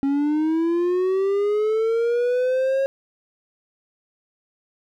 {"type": "linear sweep", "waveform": "triangle", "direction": "up", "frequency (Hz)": [272.8, 546], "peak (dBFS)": -16, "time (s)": [0.03, 2.86], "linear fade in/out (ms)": 0, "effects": []}